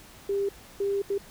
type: tone bursts at uneven times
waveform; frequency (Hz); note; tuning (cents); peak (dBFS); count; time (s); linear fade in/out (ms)
sine; 398.5; G4; +28; -24; 3; 0.29-0.49 / 0.8-1.02 / 1.1-1.18; 5
effects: pink hiss -50 dBFS RMS until 1.3 s